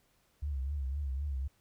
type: tone with vibrato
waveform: sine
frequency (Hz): 69.3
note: C#2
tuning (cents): 0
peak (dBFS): -32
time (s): 0.42-1.48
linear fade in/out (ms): 10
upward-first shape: triangle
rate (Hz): 3.9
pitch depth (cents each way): 130
effects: pink hiss -71 dBFS RMS until 1.6 s